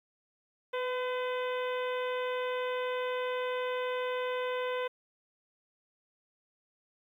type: harmonic tone with a mistuned harmonic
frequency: 507 Hz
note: B4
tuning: 45 cents sharp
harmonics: 1 / 2 / 3 / 4 / 5 / 6 / 7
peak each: -32 / -38 / -42 / -44 / -46 / -48 / -49 dBFS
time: 0.73-4.88 s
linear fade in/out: 10 ms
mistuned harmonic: 1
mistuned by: -23 cents
effects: 11-bit